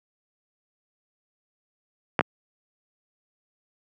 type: clicks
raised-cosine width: 0.5 ms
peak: -4 dBFS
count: 2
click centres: 2.192 / 2.209 s
effects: high-pass 150 Hz 12 dB/octave